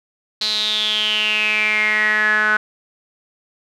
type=tone with band-pass filter sweep; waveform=sawtooth; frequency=213.3 Hz; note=G#3; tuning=46 cents sharp; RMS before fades=-18 dBFS; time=0.41-2.57 s; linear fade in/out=5 ms; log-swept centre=4200 to 1500 Hz; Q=9.6; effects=none